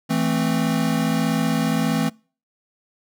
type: chord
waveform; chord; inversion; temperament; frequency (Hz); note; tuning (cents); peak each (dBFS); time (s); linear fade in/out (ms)
square; A minor; second; equal; 164.81 / 220 / 261.6; E3 / A3 / C4; 0 / 0 / 0; -24; 0.09-2.1; 20
effects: noise-tail reverb RT60 0.4 s tail -26 dB re dry